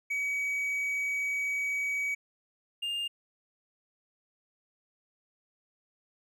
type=tone pair in turn; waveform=triangle; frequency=2268 / 2811 Hz; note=C#7 / F7; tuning=+39 / +11 cents; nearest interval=major third; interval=372 cents; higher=second; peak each=-27 / -29 dBFS; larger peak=first; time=0.1-2.15 / 2.82-3.08 s; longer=first; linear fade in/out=10 ms; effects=none